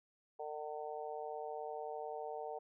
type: harmonic tone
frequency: 151.3 Hz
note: D#3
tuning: 48 cents flat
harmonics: 3 / 4 / 5 / 6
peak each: -45 / -47 / -45 / -51 dBFS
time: 0.39-2.59 s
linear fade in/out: 10 ms
effects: none